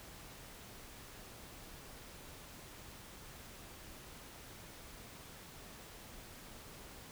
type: silence
effects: pink hiss -53 dBFS RMS until 7.11 s